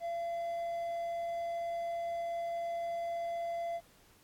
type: tone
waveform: triangle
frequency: 681 Hz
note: F5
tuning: 44 cents flat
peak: -32 dBFS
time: 0-3.81 s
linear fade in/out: 50 ms
effects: pink hiss -64 dBFS RMS until 4.23 s + AAC 64 kbps